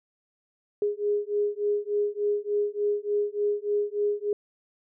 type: beating tone pair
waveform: sine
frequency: 411.5 / 414.9 Hz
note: G#4 / G#4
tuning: -16 / -2 cents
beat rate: 3.4 Hz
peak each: -27 dBFS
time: 0.82-4.33 s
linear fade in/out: 2 ms
effects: none